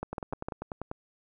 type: two click trains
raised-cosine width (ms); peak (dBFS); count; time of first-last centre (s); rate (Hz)
1; -19 / -21; 4 / 9; 0.03-0.485 / 0.13-0.914; 6.59 / 10.2
effects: none